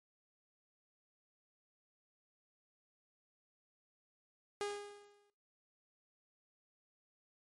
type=tone with exponential decay; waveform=sawtooth; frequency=409.2 Hz; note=G#4; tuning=26 cents flat; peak=-31 dBFS; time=4.61-5.3 s; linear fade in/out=0 ms; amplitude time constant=150 ms; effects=noise-tail reverb RT60 0.4 s tail -22 dB re dry + MP3 48 kbps